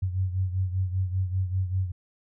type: beating tone pair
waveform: sine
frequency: 92.5 / 97.6 Hz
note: F#2 / G2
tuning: 0 / -7 cents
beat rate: 5.1 Hz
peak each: -25 / -31 dBFS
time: 0.02-1.92 s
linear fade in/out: 10 ms
effects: none